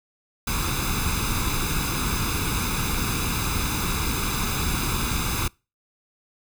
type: noise with comb filter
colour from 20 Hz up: pink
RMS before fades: -25 dBFS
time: 0.47-5.48 s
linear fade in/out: 5 ms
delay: 0.8 ms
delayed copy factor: +0.75
effects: noise-tail reverb RT60 0.3 s tail -26 dB re dry